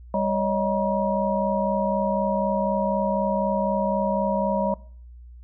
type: tone cluster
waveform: sine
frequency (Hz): 198.5 / 559 / 623 / 955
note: G3 / C#5 / D#5 / A#5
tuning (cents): +22 / +14 / +2 / +42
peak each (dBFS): -26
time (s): 0.14-4.74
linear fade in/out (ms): 2
effects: noise-tail reverb RT60 0.5 s tail -21 dB re dry + added 60 Hz sine -41 dBFS peak until 5.43 s